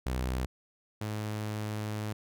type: tone pair in turn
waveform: sawtooth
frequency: 63.4 / 106.54 Hz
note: B1 / G#2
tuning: +46 / +45 cents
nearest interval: major sixth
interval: 899 cents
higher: second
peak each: -26 / -29 dBFS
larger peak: first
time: 0.06-0.46 / 1.01-2.13 s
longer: second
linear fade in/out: 5 ms
effects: none